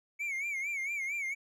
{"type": "tone with vibrato", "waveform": "triangle", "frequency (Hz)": 2241, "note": "C#7", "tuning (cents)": 18, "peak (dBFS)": -31, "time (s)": [0.19, 1.35], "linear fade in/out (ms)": 20, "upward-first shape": "sine", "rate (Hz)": 4.4, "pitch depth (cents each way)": 110, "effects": []}